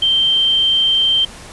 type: tone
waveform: sine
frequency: 3136 Hz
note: G7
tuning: in tune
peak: -11 dBFS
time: 0.02-1.25 s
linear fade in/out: 5 ms
effects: pink hiss -36 dBFS RMS until 1.52 s + resampled to 24000 Hz